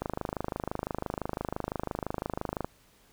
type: click train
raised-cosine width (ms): 1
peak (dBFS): -17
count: 69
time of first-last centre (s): 0.02-2.645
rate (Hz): 25.9
effects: pink hiss -62 dBFS RMS until 3.12 s